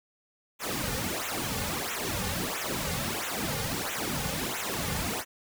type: noise with flanger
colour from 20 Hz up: pink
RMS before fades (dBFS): -32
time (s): 0.59-5.25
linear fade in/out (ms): 50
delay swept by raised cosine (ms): 0.2 to 3.1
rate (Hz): 1.5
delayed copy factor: -0.95
effects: none